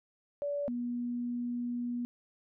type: tone pair in turn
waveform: sine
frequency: 575 / 241.8 Hz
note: D5 / B3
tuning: -37 / -36 cents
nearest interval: octave + minor third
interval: 1499 cents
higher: first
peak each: -31 / -32 dBFS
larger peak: first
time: 0.42-0.68 / 0.68-2.05 s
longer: second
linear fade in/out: 0 ms
effects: none